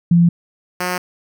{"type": "tone pair in turn", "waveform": ["sine", "5% pulse"], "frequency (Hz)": [171.3, 180.46], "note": ["F3", "F#3"], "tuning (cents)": [-33, -43], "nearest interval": "minor second", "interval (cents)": 90, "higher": "second", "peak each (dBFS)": -8, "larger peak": "neither", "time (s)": [[0.11, 0.29], [0.8, 0.98]], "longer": "neither", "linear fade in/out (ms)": 5, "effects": []}